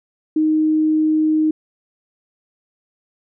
sine tone, 311.1 Hz, D#4, in tune, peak -13 dBFS, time 0.36-1.51 s, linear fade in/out 5 ms, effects none

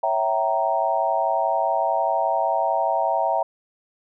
sine chord, C# diminished seventh, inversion none, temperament equal with one note detuned, 554.4 / 659.3 / 770.5 / 932.3 Hz, C#5 / E5 / G5 / Bb5, 0 / 0 / -30 / 0 cents, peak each -28 / -23 / -24 / -24 dBFS, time 0.03-3.43 s, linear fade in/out 5 ms, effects none

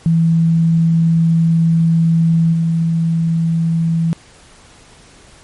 sine tone with level steps, 164.81 Hz, E3, in tune, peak -9 / -12 dBFS, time 0.06-4.13 s, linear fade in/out 0 ms, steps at 2.52 s, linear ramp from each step 20 ms, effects pink hiss -44 dBFS RMS until 5.43 s + MP3 48 kbps

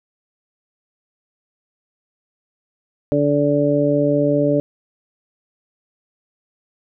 harmonic tone, 145 Hz, D3, 22 cents flat, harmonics 1 / 2 / 3 / 4, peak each -22 / -18 / -21 / -18 dBFS, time 3.12-4.6 s, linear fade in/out 0 ms, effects none

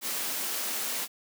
white high-pass noise, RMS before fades -32 dBFS, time 0.01-1.08 s, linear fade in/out 50 ms, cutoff 180 Hz, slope 48 dB/octave, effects none

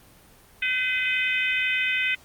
harmonic tone with a mistuned harmonic, 509 Hz, C5, 48 cents flat, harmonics 3 / 4 / 5 / 6 / 7, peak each -30 / -26 / -25 / -32 / -38 dBFS, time 0.62-2.15 s, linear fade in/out 5 ms, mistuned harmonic 5, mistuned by -15 cents, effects pink hiss -53 dBFS RMS until 2.24 s + Opus 32 kbps

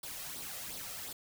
white noise with flanger, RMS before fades -43 dBFS, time 0.03-1.13 s, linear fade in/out 5 ms, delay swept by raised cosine 0.21 to 1.61 ms, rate 2.8 Hz, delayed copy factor +0.55, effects none

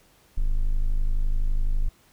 triangle tone, 25.96 Hz, G#0, in tune, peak -17 dBFS, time 0.37-1.89 s, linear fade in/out 10 ms, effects pink hiss -59 dBFS RMS until 2.12 s

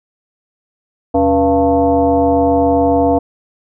sine tone with frequency modulation, 483.9 Hz, B4, 35 cents flat, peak -9 dBFS, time 1.14-3.19 s, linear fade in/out 10 ms, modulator 203 Hz, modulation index 1.5, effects none

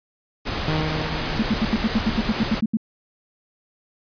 pink noise, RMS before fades -26 dBFS, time 0.45-2.61 s, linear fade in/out 20 ms
sawtooth tone with exponential decay, 155.56 Hz, D#3, in tune, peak -16 dBFS, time 0.68-2.43 s, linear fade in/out 0 ms, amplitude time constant 380 ms
sine tone bursts, 220 Hz, A3, in tune, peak -16 dBFS, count 13, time 1.39-2.771 s, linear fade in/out 5 ms, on 37 ms, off 75 ms
effects resampled to 11025 Hz

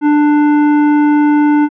sine tone with hard clipping, 296 Hz, D4, 14 cents sharp, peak -9 dBFS, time 0.01-1.69 s, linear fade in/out 50 ms, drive 13 dB, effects low-pass 2000 Hz 12 dB/octave

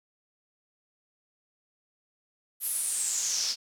pink noise with band-pass filter sweep, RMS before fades -30 dBFS, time 2.6-3.56 s, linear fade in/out 50 ms, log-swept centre 12000 to 4900 Hz, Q 5.9, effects none

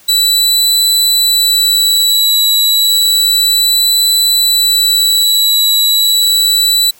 sawtooth tone with vibrato, 3951 Hz, B7, in tune, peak -5 dBFS, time 0.08-6.91 s, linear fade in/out 10 ms, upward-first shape triangle, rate 0.31 Hz, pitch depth 13 cents each way, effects white hiss -44 dBFS RMS until 6.99 s

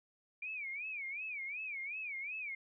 sine tone with vibrato, 2349 Hz, D7, in tune, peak -39 dBFS, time 0.42-2.55 s, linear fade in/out 5 ms, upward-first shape sine, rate 2.7 Hz, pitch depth 180 cents each way, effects none

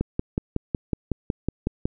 click train, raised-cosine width 3 ms, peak -10 dBFS, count 11, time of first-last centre 0.01-1.855 s, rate 5.42 Hz, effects none

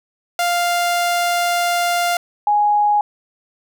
sawtooth / sine tone pair in turn, 698.5 / 830.7 Hz, F5 / G#5, 0 / 0 cents, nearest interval minor third, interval 300 cents, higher second, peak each -12 dBFS, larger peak neither, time 0.39-2.17 / 2.47-3.01 s, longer first, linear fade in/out 2 ms, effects none

